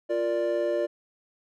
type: chord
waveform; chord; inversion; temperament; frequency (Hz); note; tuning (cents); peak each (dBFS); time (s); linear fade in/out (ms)
triangle; Bb major; second; equal; 349.2 / 466.2 / 587.3; F4 / Bb4 / D5; 0 / 0 / 0; -27 / -30 / -24; 0.09-0.87; 20
effects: none